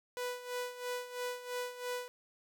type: tone with tremolo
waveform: sawtooth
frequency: 493.9 Hz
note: B4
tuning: in tune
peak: -31 dBFS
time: 0.17-2.08 s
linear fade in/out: 0 ms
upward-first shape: sine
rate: 3 Hz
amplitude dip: 75%
effects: none